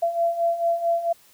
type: beating tone pair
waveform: sine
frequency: 675 / 679.5 Hz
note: E5 / F5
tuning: +41 / -48 cents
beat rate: 4.5 Hz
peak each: -26 / -21 dBFS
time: 0.02-1.13 s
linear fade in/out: 10 ms
effects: white hiss -55 dBFS RMS until 1.33 s